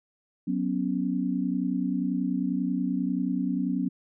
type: chord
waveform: sine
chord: F# suspended fourth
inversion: none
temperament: equal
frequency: 185 / 246.9 / 277.2 Hz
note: F#3 / B3 / C#4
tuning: 0 / 0 / 0 cents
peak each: -29 dBFS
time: 0.47-3.89 s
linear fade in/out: 10 ms
effects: none